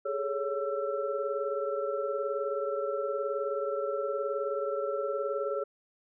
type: tone cluster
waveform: sine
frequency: 411.9 / 430.9 / 558 / 1336 Hz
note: G#4 / A4 / C#5 / E6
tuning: -14 / -36 / +11 / +23 cents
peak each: -35 / -36 / -32 / -38 dBFS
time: 0.05-5.64 s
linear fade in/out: 10 ms
effects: none